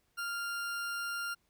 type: tone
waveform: 40% pulse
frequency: 1396.9 Hz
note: F6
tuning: in tune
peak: -34 dBFS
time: 0.17-1.35 s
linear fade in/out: 20 ms
effects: pink hiss -75 dBFS RMS until 1.49 s